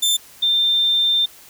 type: tone pair in turn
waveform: sawtooth / sine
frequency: 3561 / 3590 Hz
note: A7 / A7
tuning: +20 / +34 cents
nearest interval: unison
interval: 14 cents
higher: second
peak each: -12 / -14 dBFS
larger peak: first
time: 0.02-0.17 / 0.42-1.26 s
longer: second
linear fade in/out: 10 ms
effects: white hiss -45 dBFS RMS until 1.49 s